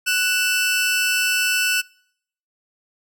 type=tone pair together; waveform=sawtooth; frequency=1484 / 2655 Hz; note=F#6 / E7; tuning=+5 / +12 cents; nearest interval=minor seventh; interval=1007 cents; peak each=-17 dBFS; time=0.06-1.82 s; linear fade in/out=20 ms; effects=noise-tail reverb RT60 0.7 s tail -26 dB re dry